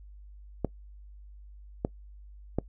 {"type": "clicks", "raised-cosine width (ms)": 2, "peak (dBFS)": -13, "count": 3, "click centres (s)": [0.647, 1.849, 2.586], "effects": ["noise-tail reverb RT60 0.1 s tail -22 dB re dry", "added 50 Hz sine -46 dBFS peak until 2.68 s"]}